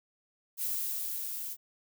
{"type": "noise with level ramp", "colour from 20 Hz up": "violet", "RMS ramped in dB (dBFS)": [-32, -39], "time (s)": [0.57, 1.57], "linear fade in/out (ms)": 50, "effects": []}